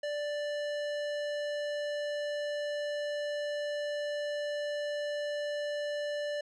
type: tone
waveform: square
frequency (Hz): 587.3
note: D5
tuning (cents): 0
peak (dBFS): -33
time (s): 0.03-6.41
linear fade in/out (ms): 5
effects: low-pass 5000 Hz 12 dB/octave